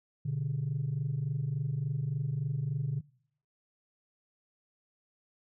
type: tone pair together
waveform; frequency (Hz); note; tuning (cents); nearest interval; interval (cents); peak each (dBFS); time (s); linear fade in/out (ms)
sine; 122.12 / 145.6; B2 / D3; -19 / -15; minor third; 304; -33 / -30; 0.25-3.01; 10
effects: noise-tail reverb RT60 0.7 s tail -25 dB re dry + tanh soft clip ceiling -25 dBFS